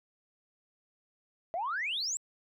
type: exponential sweep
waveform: sine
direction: up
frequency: 640 to 7902 Hz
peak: -30 dBFS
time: 1.54-2.17 s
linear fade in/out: 0 ms
effects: tanh soft clip ceiling -26 dBFS